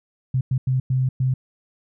sine tone bursts at uneven times, 129.7 Hz, C3, 15 cents flat, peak -17 dBFS, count 5, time 0.34-0.41 / 0.51-0.58 / 0.67-0.8 / 0.9-1.09 / 1.2-1.34 s, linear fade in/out 5 ms, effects none

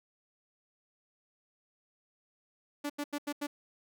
sawtooth tone bursts, 290.4 Hz, D4, 19 cents flat, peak -29 dBFS, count 5, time 2.84-3.47 s, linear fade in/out 10 ms, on 58 ms, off 85 ms, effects none

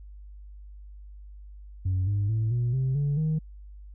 sine tone with pitch steps, 93 / 101.42 / 110.6 / 120.61 / 131.52 / 143.43 / 156.41 Hz, F#2 / G#2 / A2 / B2 / C3 / D3 / D#3, +9 / -41 / +9 / -41 / +9 / -41 / +9 cents, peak -21 dBFS, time 1.85-3.39 s, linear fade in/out 10 ms, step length 220 ms, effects tanh soft clip ceiling -21 dBFS + added 50 Hz sine -42 dBFS peak until 3.94 s

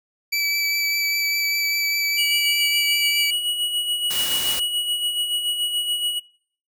25% pulse tone with vibrato, 2308 Hz, D7, 31 cents flat, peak -16 dBFS, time 0.32-3.31 s, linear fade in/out 10 ms, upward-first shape sine, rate 5 Hz, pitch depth 9 cents each way
square tone with tremolo, 2918 Hz, F#7, 25 cents flat, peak -20 dBFS, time 2.17-6.2 s, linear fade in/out 20 ms, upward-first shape sine, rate 7 Hz, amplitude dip 50%
white noise, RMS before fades -27 dBFS, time 4.1-4.6 s, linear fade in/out 10 ms
effects noise-tail reverb RT60 0.6 s tail -26 dB re dry

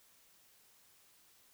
silence, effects white hiss -66 dBFS RMS until 1.53 s

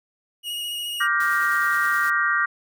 45% pulse tone with vibrato, 2878 Hz, F#7, 49 cents flat, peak -27 dBFS, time 0.43-1.08 s, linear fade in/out 50 ms, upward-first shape square, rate 14 Hz, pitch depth 15 cents each way
sine chord, G minor seventh, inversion second, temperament just, 1176 / 1411.2 / 1568 / 1881.6 Hz, D6 / F6 / G6 / Bb6, +2 / +18 / 0 / +16 cents, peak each -24 dBFS, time 1-2.46 s, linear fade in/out 10 ms
white noise with tremolo, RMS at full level -38 dBFS, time 1.2-2.1 s, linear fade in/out 2 ms, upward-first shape sine, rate 9.6 Hz, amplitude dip 25%
effects none

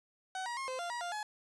30% pulse tone with pitch steps, 753 / 955 / 1073 / 517 / 695 / 959 / 700 / 847 Hz, F#5 / A#5 / C6 / C5 / F5 / A#5 / F5 / G#5, +30 / +42 / +43 / -21 / -9 / +49 / +4 / +34 cents, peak -34 dBFS, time 0.35-1.23 s, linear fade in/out 2 ms, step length 110 ms, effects resampled to 22050 Hz

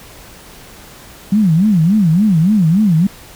sine tone with vibrato, 185 Hz, F#3, in tune, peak -8 dBFS, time 1.32-3.07 s, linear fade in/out 5 ms, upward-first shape sine, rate 3.5 Hz, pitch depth 290 cents each way, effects pink hiss -38 dBFS RMS until 3.35 s

